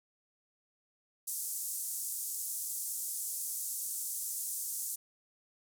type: band-pass noise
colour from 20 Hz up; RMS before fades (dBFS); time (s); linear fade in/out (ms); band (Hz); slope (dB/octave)
white; -38; 1.27-4.96; 10; 6900 to 13000; 24
effects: none